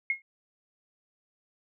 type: tone with exponential decay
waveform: sine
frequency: 2156 Hz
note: C#7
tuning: 49 cents flat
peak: -21 dBFS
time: 0.1-0.22 s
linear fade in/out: 2 ms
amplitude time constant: 25 ms
effects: none